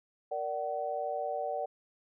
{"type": "chord", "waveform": "sine", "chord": "Bb augmented", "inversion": "none", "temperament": "equal with one note detuned", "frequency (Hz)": [466.2, 587.3, 755.1], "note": ["Bb4", "D5", "F#5"], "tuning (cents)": [0, 0, 35], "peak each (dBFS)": [-39, -35, -35], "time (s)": [0.31, 1.66], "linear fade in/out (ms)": 10, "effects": []}